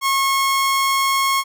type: tone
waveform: sawtooth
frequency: 1088 Hz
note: C#6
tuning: 33 cents flat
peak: -12 dBFS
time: 0.01-1.44 s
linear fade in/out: 50 ms
effects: none